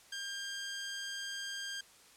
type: tone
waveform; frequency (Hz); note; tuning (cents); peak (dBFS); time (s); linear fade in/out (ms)
15% pulse; 1600; G6; +35; -32; 0.12-1.81; 5
effects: white hiss -60 dBFS RMS until 2.16 s + low-pass 10000 Hz 12 dB/octave